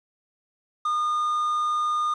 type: tone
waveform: triangle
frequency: 1219 Hz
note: D#6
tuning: 36 cents flat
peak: -20 dBFS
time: 0.85-2.14 s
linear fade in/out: 5 ms
effects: resampled to 22050 Hz + 9-bit